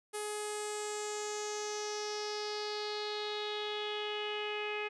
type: tone with low-pass filter sweep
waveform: sawtooth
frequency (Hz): 420.2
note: G#4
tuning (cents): +20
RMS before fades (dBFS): -38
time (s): 0.13-4.89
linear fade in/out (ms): 20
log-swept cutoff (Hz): 9700 to 2500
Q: 4.8
effects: none